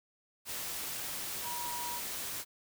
sine tone in noise, 960 Hz, B5, 49 cents flat, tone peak -39 dBFS, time 1.42-2.01 s, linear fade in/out 50 ms, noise white, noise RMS -39 dBFS, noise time 0.45-2.45 s, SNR -3 dB, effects none

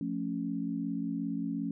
sine chord, F augmented, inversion none, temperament equal, 174.61 / 220 / 277.2 Hz, F3 / A3 / C#4, 0 / 0 / 0 cents, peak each -37 / -36 / -34 dBFS, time 0.01-1.71 s, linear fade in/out 2 ms, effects none

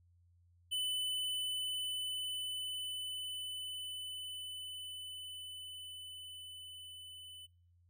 square tone with level ramp, 3006 Hz, F#7, 27 cents sharp, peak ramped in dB -34 to -50 dBFS, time 0.71-7.47 s, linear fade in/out 20 ms, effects noise-tail reverb RT60 0.5 s tail -24 dB re dry + added 87 Hz sine -65 dBFS peak until 7.89 s

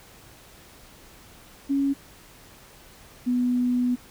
sine tone pair in turn, 277.2 / 247 Hz, C#4 / B3, 0 / 0 cents, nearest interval major second, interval 200 cents, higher first, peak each -20 dBFS, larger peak neither, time 1.69-1.94 / 3.26-3.96 s, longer second, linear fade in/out 20 ms, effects pink hiss -50 dBFS RMS until 4.1 s

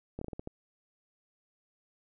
slowing click train, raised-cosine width 2 ms, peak -25 dBFS, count 7, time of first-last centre 0.19-0.474 s, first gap 24 ms, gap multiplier 1.27, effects none

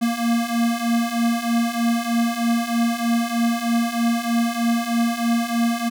square beating tone pair, 231.6 / 234.8 Hz, A#3 / A#3, -11 / +13 cents, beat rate 3.2 Hz, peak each -24 / -21 dBFS, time 0.01-5.9 s, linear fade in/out 20 ms, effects none

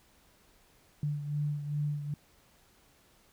sine beating tone pair, 146.83 / 149.33 Hz, D3 / D3, 0 / +29 cents, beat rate 2.5 Hz, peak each -31 / -38 dBFS, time 1.03-2.14 s, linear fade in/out 2 ms, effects pink hiss -64 dBFS RMS until 3.32 s

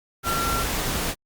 sine tone in noise, 1364 Hz, F6, 41 cents flat, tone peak -25 dBFS, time 0.23-0.65 s, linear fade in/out 50 ms, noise pink, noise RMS -26 dBFS, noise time 0.23-1.15 s, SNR -2 dB, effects Opus 48 kbps

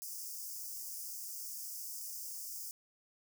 white high-pass noise, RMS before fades -44 dBFS, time 0.02-2.71 s, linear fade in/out 0 ms, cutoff 4900 Hz, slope 96 dB/octave, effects none

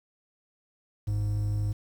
triangle tone pair together, 50.67 / 103.83 Hz, G#1 / G#2, -42 / 0 cents, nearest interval octave, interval 1242 cents, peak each -32 / -24 dBFS, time 1.07-1.73 s, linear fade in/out 10 ms, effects 9-bit

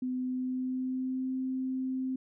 sine tone with pitch glide, 254 to 260.1 Hz, B3 to C4, +49 to -10 cents, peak -30 dBFS, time 0.02-2.16 s, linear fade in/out 5 ms, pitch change +41 cents, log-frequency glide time 0.17-1.34 s, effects none

